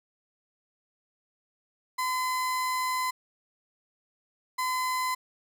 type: tone pair in turn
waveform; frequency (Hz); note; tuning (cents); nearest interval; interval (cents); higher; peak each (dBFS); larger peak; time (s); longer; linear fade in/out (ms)
35% pulse; 1019 / 1019; C6 / C6; -46 / -46; unison; 0; neither; -25; neither; 1.98-3.11 / 4.58-5.15; first; 10
effects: none